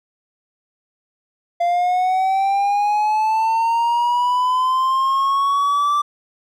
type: linear sweep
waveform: triangle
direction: up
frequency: 689 to 1174.7 Hz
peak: -13 dBFS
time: 1.6-6.02 s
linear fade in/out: 10 ms
effects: none